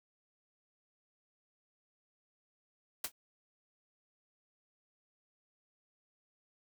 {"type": "noise with exponential decay", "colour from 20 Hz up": "white", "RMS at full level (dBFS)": -30, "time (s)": [3.04, 3.12], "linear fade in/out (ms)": 5, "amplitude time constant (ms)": 16, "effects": []}